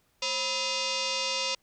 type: tone with frequency modulation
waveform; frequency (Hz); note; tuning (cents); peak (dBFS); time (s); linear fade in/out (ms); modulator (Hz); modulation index
sine; 986; B5; -3; -27; 0.22-1.55; 5; 760; 6.9
effects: pink hiss -69 dBFS RMS until 1.62 s